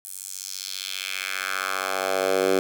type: tone with high-pass filter sweep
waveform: 10% pulse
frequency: 95 Hz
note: F#2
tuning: 46 cents sharp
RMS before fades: -27 dBFS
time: 0.05-2.59 s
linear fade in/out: 0 ms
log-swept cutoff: 10000 to 360 Hz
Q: 1.9
effects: 8-bit